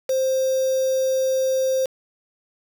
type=tone with quantisation; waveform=sine; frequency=525 Hz; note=C5; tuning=6 cents sharp; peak=-18 dBFS; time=0.09-1.86 s; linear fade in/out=5 ms; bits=5; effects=none